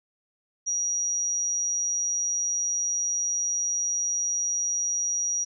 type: tone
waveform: sine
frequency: 5760 Hz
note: F#8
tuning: 47 cents flat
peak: -24 dBFS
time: 0.66-5.45 s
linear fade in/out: 20 ms
effects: none